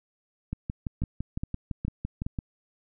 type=two click trains; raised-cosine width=5 ms; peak=-18 / -18 dBFS; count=4 / 12; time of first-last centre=1.02-2.265 / 0.53-2.388 s; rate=2.41 / 5.92 Hz; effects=none